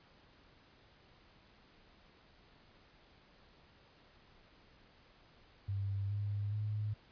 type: tone with pitch steps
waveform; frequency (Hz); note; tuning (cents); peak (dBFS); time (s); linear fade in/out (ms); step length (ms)
sine; 99 / 102.25 / 105.62; G2 / G#2 / G#2; +18 / -26 / +30; -34; 5.68-6.94; 10; 420
effects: pink hiss -64 dBFS RMS until 7.11 s + resampled to 11025 Hz